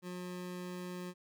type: tone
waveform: 25% pulse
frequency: 179.8 Hz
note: F#3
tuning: 49 cents flat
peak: -37 dBFS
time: 0.02-1.14 s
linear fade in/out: 50 ms
effects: none